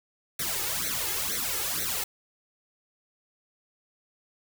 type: noise with flanger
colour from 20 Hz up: white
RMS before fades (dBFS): -30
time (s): 0.39-2.04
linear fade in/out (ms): 5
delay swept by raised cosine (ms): 0.49 to 2.39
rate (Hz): 2.1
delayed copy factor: +1
effects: none